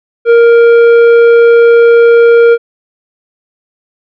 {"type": "tone with tanh clipping", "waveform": "triangle", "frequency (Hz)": 467.3, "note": "A#4", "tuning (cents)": 4, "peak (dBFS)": -3, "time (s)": [0.25, 2.58], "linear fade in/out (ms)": 50, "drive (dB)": 13, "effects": []}